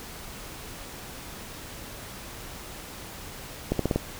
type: accelerating click train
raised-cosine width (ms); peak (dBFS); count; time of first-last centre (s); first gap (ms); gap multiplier
2; -10; 5; 3.72-3.96; 73; 0.87
effects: pink hiss -41 dBFS RMS until 4.19 s